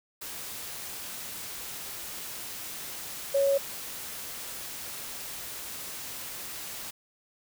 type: tone in noise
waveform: sine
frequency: 554.4 Hz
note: C#5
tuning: in tune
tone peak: -21 dBFS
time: 3.34-3.58 s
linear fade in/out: 10 ms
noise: white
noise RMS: -39 dBFS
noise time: 0.21-6.91 s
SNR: +15 dB
effects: none